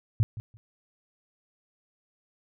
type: tone with echo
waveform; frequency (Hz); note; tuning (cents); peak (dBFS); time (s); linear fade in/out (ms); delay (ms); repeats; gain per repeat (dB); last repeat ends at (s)
sine; 110; A2; 0; -18; 0.2-0.23; 0; 170; 2; -15; 0.57
effects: none